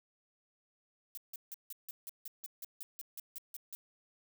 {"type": "noise bursts", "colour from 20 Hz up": "violet", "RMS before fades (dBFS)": -44, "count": 15, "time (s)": [1.15, 3.75], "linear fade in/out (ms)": 0, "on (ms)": 24, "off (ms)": 160, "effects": []}